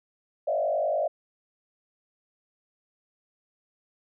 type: tone with frequency modulation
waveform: sine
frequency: 625 Hz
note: D#5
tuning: 8 cents sharp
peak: -23 dBFS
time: 0.47-1.08 s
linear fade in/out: 10 ms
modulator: 50.3 Hz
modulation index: 1.4
effects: none